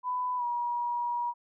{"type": "tone with pitch glide", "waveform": "sine", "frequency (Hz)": [998, 959], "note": ["B5", "A#5"], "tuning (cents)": [18, 49], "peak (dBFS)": -28, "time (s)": [0.03, 1.34], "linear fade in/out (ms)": 50, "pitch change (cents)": -69, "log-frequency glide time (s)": [0.37, 0.44], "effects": []}